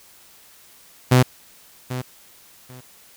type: tone with echo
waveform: sawtooth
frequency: 126.8 Hz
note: B2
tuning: 46 cents sharp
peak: -7 dBFS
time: 1.11-1.23 s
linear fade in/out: 10 ms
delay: 790 ms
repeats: 2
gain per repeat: -14 dB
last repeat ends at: 2.81 s
effects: white hiss -50 dBFS RMS until 3.16 s